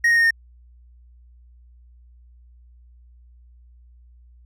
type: tone with pitch steps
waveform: triangle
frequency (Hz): 1874 / 1860 / 1846.1 / 1832.3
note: A#6 / A#6 / A#6 / A#6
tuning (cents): +9 / -4 / -17 / -30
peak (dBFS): -12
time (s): 0.04-0.308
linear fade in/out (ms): 5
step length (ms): 67
effects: added 60 Hz sine -47 dBFS peak until 4.45 s